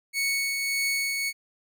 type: tone with tremolo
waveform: sawtooth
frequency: 2217 Hz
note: C#7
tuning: in tune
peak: -20 dBFS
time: 0.13-1.33 s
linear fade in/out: 50 ms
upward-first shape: triangle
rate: 1.7 Hz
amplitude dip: 35%
effects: none